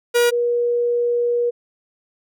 45% pulse / sine tone pair in turn, 479.1 / 479.1 Hz, A#4 / A#4, +47 / +47 cents, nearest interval unison, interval 0 cents, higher neither, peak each -13 / -16 dBFS, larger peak first, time 0.14-0.31 / 0.31-1.51 s, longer second, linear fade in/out 20 ms, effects none

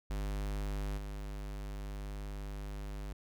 square tone with level steps, 50.3 Hz, G1, 45 cents sharp, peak -35 / -40 dBFS, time 0.1-3.13 s, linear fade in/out 5 ms, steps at 0.97 s, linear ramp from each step 10 ms, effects none

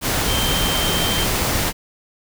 sine tone in noise, 3137 Hz, G7, 1 cent sharp, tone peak -23 dBFS, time 0.26-1.27 s, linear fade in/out 50 ms, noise pink, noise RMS -20 dBFS, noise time 0.01-1.73 s, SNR -6 dB, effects none

